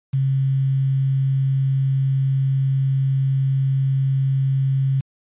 sine tone with quantisation, 134.8 Hz, C#3, 48 cents flat, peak -16 dBFS, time 0.13-5.01 s, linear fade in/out 10 ms, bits 7, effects resampled to 8000 Hz

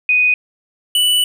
sine / square tone pair in turn, 2489 / 2968 Hz, D#7 / F#7, 0 / +5 cents, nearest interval minor third, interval 305 cents, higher second, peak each -10 / -12 dBFS, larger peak first, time 0.09-0.34 / 0.95-1.24 s, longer second, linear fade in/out 2 ms, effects none

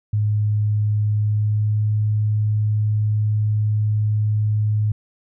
sine tone with pitch glide, 105.4 to 106.38 Hz, G#2 to G#2, +26 to +42 cents, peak -16 dBFS, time 0.13-4.92 s, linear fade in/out 5 ms, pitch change +16 cents, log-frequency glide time 1.13-1.87 s, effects none

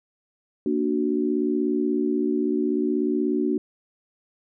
sine chord, Bb augmented, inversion none, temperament equal, 233.1 / 293.7 / 370 Hz, Bb3 / D4 / F#4, 0 / 0 / 0 cents, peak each -26 / -24 / -25 dBFS, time 0.66-3.58 s, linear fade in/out 2 ms, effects none

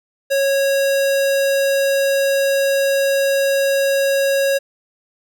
square tone, 550 Hz, C#5, 14 cents flat, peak -15 dBFS, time 0.3-4.59 s, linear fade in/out 20 ms, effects none

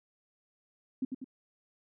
sine tone with echo, 260 Hz, C4, 11 cents flat, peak -28 dBFS, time 1.02-1.05 s, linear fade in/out 5 ms, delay 97 ms, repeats 2, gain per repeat -5 dB, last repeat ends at 1.244 s, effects none

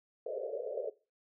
pink band-pass noise, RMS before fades -38 dBFS, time 0.26-0.9 s, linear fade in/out 5 ms, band 410 to 630 Hz, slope 96 dB/octave, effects noise-tail reverb RT60 0.3 s tail -19 dB re dry

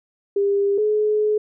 sine tone pair in turn, 400.7 / 424.5 Hz, G4 / G#4, +38 / +38 cents, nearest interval minor second, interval 100 cents, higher second, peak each -16 dBFS, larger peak neither, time 0.36-0.78 / 0.78-1.38 s, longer second, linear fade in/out 5 ms, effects none

